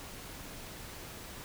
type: silence
effects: pink hiss -46 dBFS RMS until 1.44 s